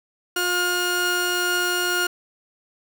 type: tone pair together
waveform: sawtooth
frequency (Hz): 355.8 / 1425.3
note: F4 / F6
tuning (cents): +32 / +35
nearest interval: 2 octaves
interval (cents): 2403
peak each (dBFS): -22 / -18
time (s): 0.36-2.07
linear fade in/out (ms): 5
effects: none